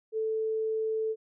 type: tone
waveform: sine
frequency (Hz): 440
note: A4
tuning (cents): 0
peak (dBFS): -27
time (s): 0.12-1.16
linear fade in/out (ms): 50
effects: none